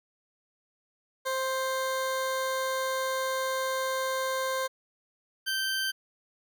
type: tone pair in turn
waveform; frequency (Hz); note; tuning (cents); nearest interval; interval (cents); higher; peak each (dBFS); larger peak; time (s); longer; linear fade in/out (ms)
20% pulse; 525 / 1556.5; C5 / G6; +6 / -13; octave + perfect fifth; 1881; second; -23; neither; 1.25-4.68 / 5.46-5.92; first; 20
effects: none